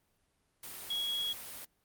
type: tone in noise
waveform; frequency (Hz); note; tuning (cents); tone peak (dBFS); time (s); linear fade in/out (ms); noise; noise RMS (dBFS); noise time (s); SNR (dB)
sine; 3322; G#7; 0; -32; 0.9-1.33; 5; white; -45; 0.63-1.65; +10
effects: pink hiss -75 dBFS RMS until 1.84 s + Opus 32 kbps